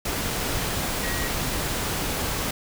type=tone in noise; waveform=sine; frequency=1900 Hz; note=A#6; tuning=33 cents sharp; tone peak=-32 dBFS; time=1.03-1.28 s; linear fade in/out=5 ms; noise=pink; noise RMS=-27 dBFS; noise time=0.05-2.51 s; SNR=-8 dB; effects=none